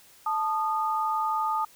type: tone pair together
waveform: sine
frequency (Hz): 877 / 1228.7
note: A5 / D#6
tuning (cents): -6 / -22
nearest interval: tritone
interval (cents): 584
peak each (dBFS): -27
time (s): 0.26-1.65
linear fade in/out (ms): 5
effects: white hiss -55 dBFS RMS until 1.75 s